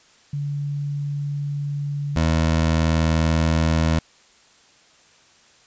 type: tone pair in turn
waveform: sine / 20% pulse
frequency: 143.6 / 80.59 Hz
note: D3 / E2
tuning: -39 / -39 cents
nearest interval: minor seventh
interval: 1000 cents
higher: first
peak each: -23 / -12 dBFS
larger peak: second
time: 0.33-2.16 / 2.16-3.99 s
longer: neither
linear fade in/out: 5 ms
effects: white hiss -54 dBFS RMS until 5.66 s + resampled to 16000 Hz